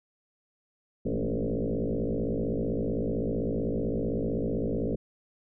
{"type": "tone with frequency modulation", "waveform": "sine", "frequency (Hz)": 116.54, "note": "A#2", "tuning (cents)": 0, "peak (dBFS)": -26, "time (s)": [1.05, 4.96], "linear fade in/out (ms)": 10, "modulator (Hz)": 55.7, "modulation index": 7.5, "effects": []}